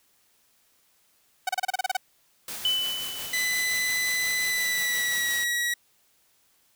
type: tone bursts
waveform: sawtooth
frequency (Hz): 750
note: F#5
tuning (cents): +23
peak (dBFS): -19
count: 10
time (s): 1.47-1.969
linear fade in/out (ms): 5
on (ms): 22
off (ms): 31
type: noise with tremolo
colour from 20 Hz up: white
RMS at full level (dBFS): -35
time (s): 2.48-5.44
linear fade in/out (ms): 2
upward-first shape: sine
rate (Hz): 5.7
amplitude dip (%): 30
type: tone with exponential decay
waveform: sine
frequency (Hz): 3001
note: F#7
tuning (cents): +24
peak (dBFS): -20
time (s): 2.65-3.94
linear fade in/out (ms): 1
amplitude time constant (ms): 280
type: tone with pitch glide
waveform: sawtooth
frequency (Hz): 2004 to 1919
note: B6 to A#6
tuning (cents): +25 to +50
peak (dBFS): -21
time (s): 3.33-5.74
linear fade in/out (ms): 5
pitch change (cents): -75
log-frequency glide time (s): 4.45-5.35
effects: white hiss -65 dBFS RMS until 6.75 s

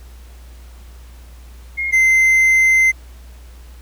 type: tone pair in turn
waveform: sine / triangle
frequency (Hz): 2141 / 2073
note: C7 / C7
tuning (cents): +39 / -17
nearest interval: minor second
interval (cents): 56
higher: first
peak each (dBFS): -18 / -8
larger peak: second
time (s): 1.77-1.92 / 1.92-2.92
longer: second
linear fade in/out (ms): 20
effects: added 60 Hz sine -36 dBFS peak until 3.81 s + pink hiss -49 dBFS RMS until 3.81 s

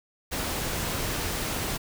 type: noise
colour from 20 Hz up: pink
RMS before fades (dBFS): -30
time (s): 0.31-1.78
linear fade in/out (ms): 20
effects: none

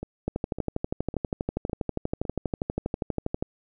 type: two click trains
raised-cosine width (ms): 2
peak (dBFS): -20 / -13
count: 5 / 40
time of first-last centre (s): 0.03-2.252 / 0.28-3.425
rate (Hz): 1.8 / 12.4
effects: none

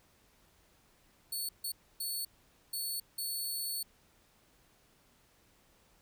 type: tone bursts at uneven times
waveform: 10% pulse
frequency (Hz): 4429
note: C#8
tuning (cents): -2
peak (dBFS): -28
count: 5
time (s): 1.32-1.49 / 1.64-1.72 / 2-2.25 / 2.73-3 / 3.18-3.83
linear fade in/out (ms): 5
effects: pink hiss -67 dBFS RMS until 6.01 s

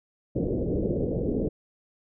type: low-pass noise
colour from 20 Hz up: white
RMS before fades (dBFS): -27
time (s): 0.35-1.49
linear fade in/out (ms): 10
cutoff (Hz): 520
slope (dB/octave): 48
effects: none

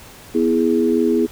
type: chord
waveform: sine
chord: E major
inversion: second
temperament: equal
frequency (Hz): 246.9 / 329.6 / 415.3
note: B3 / E4 / G#4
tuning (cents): 0 / 0 / 0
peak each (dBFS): -18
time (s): 0.34-1.27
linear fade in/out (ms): 20
effects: pink hiss -41 dBFS RMS until 1.31 s

